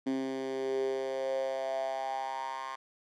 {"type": "tone with high-pass filter sweep", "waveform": "10% pulse", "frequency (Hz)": 133, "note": "C3", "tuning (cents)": 29, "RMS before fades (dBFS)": -34, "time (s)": [0.06, 2.76], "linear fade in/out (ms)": 10, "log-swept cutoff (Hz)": [270, 1100], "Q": 6.9, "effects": ["low-pass 6000 Hz 12 dB/octave"]}